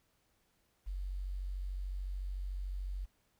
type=tone with quantisation; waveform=sine; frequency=46.84 Hz; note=F#1; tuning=22 cents sharp; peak=-36 dBFS; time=0.86-3.06 s; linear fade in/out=20 ms; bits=11; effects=pink hiss -75 dBFS RMS until 3.39 s